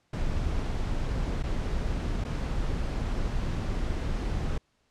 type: noise with dropouts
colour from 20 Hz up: brown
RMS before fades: -29 dBFS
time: 0.13-4.58 s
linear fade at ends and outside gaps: 5 ms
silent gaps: 1.427-1.436 / 2.241-2.248 s
effects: pink hiss -71 dBFS RMS until 4.9 s + low-pass 7000 Hz 12 dB/octave